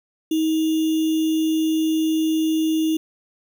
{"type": "tone with sample-and-hold", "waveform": "sine", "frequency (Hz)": 317.4, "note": "D#4", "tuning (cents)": 35, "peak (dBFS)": -17, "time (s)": [0.31, 2.97], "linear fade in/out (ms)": 5, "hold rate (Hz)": 3150, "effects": []}